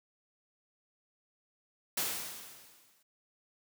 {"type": "noise with exponential decay", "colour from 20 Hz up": "white", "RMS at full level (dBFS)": -31, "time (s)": [1.97, 3.03], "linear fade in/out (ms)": 5, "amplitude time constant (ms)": 230, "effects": ["high-pass 100 Hz 12 dB/octave"]}